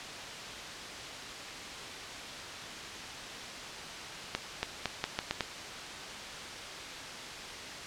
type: accelerating click train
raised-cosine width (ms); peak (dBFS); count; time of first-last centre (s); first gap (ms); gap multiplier
0.2; -12; 7; 4.35-5.407; 280; 0.81
effects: white hiss -41 dBFS RMS until 7.86 s + low-pass 5000 Hz 12 dB/octave